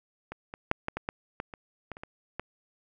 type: clicks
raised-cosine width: 0.5 ms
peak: -23 / -24 / -8 / -15 / -17 / -15 / -18 / -26 / -22 / -29 / -24 / -18 dBFS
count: 12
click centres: 0.32 / 0.539 / 0.714 / 0.884 / 0.97 / 1.089 / 1.401 / 1.538 / 1.917 / 1.969 / 2.035 / 2.396 s
effects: none